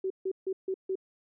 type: tone bursts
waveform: sine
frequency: 380 Hz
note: F#4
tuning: 46 cents sharp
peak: -28 dBFS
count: 5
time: 0.04-0.955 s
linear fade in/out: 5 ms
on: 63 ms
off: 150 ms
effects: none